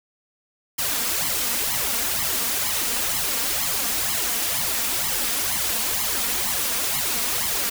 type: noise with flanger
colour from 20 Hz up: white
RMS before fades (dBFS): -24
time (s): 0.78-7.7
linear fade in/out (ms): 10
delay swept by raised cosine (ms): 0.95 to 4.35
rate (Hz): 2.1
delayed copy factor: +0.8
effects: none